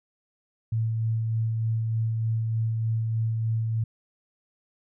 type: tone with tremolo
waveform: sine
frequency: 112.5 Hz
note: A2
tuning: 39 cents sharp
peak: -22 dBFS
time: 0.72-3.84 s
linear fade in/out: 5 ms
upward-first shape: sine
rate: 3.3 Hz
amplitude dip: 25%
effects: none